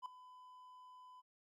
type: tone with ADSR envelope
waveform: triangle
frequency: 1005 Hz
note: B5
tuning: 30 cents sharp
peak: -38 dBFS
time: 0.02-1.22 s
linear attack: 38 ms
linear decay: 3 ms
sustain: -16 dB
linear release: 26 ms
effects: Opus 48 kbps